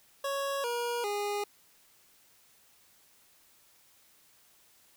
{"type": "tone with pitch steps", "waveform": "25% pulse", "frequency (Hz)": [554.4, 477.1, 410.6], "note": ["C#5", "A#4", "G#4"], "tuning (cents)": [0, 40, -20], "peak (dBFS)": -27, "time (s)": [0.24, 1.44], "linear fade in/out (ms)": 5, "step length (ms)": 400, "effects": ["white hiss -63 dBFS RMS until 4.96 s"]}